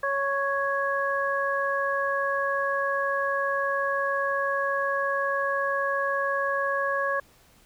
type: harmonic tone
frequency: 554.4 Hz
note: C#5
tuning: in tune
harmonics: 1 / 2 / 3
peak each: -28 / -28 / -28 dBFS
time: 0.03-7.2 s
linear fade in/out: 5 ms
effects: pink hiss -58 dBFS RMS until 7.65 s